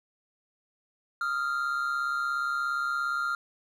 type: tone pair together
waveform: triangle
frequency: 1251 / 1388.1 Hz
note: D#6 / F6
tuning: +9 / -11 cents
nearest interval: major second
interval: 180 cents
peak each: -32 / -26 dBFS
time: 1.21-3.35 s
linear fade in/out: 2 ms
effects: none